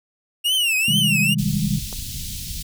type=tone with vibrato; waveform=45% pulse; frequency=2794 Hz; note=F7; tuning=in tune; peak=-17 dBFS; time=0.44-1.35 s; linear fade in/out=20 ms; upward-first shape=triangle; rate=2.3 Hz; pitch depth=200 cents each way
type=chord; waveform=sine; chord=Ab major seventh; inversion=first; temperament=equal with one note detuned; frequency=130.81 / 159.66 / 196 / 207.7 Hz; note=C3 / Eb3 / G3 / Ab3; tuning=0 / +45 / 0 / 0 cents; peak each=-25 / -23 / -25 / -25 dBFS; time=0.88-1.79 s; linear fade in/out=5 ms
type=band-stop noise; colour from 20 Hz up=pink; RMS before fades=-30 dBFS; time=1.38-2.63 s; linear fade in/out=10 ms; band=180 to 3300 Hz; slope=24 dB/octave
type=click; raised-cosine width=1 ms; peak=-22 dBFS; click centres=1.928 s
effects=none